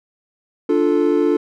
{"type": "chord", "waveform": "triangle", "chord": "D minor", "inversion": "none", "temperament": "equal", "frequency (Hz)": [293.7, 349.2, 440], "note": ["D4", "F4", "A4"], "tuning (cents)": [0, 0, 0], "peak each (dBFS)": -16, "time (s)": [0.69, 1.37], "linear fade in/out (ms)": 5, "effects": []}